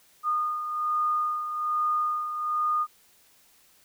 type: beating tone pair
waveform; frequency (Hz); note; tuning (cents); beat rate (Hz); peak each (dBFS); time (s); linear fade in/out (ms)
sine; 1224 / 1225.2; D#6 / D#6; -29 / -27; 1.2; -25 / -33; 0.23-2.87; 50
effects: white hiss -60 dBFS RMS until 3.84 s